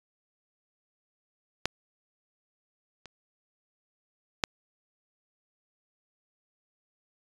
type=clicks; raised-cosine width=0.2 ms; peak=-8 / -27 / -6 dBFS; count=3; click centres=1.656 / 3.057 / 4.438 s; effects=resampled to 22050 Hz